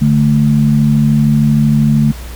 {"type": "tone pair together", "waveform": "sine", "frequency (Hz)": [146.96, 220], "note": ["D3", "A3"], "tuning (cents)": [2, 0], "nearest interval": "perfect fifth", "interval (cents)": 698, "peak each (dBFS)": -10, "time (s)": [0.01, 2.12], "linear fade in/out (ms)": 10, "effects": ["added 60 Hz sine -25 dBFS peak until 2.35 s", "pink hiss -34 dBFS RMS until 2.35 s"]}